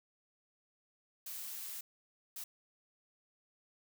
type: noise bursts at uneven times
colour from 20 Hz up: blue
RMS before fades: -44 dBFS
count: 2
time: 1.26-1.81 / 2.36-2.44 s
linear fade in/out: 5 ms
effects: none